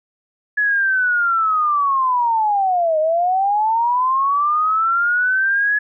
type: linear two-way sweep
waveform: sine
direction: down then up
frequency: 1703 to 613 to 1698 Hz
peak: -14 dBFS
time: 0.57-5.79 s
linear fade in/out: 10 ms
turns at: 2.99 s
effects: none